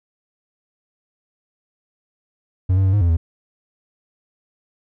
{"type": "tone with pitch steps", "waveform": "triangle", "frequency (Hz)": [92.5, 96.3, 95, 103.1, 85.8, 82], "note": ["F#2", "G2", "F#2", "G#2", "F2", "E2"], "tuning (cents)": [0, -30, 46, -12, -30, -9], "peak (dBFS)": -11, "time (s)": [2.69, 3.17], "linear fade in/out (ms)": 10, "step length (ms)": 80, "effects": []}